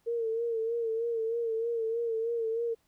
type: tone with vibrato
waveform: sine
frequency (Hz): 457.6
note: A#4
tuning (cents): -32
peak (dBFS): -28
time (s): 0.06-2.75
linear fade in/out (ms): 20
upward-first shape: sine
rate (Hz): 3.2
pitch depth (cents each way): 50
effects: pink hiss -72 dBFS RMS until 2.87 s